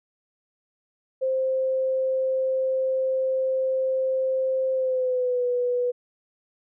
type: tone with pitch glide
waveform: sine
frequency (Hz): 524 to 491.7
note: C5 to B4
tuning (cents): +2 to -8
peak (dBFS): -21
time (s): 1.21-5.92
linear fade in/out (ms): 20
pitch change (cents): -110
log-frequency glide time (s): 4.73-5.45
effects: none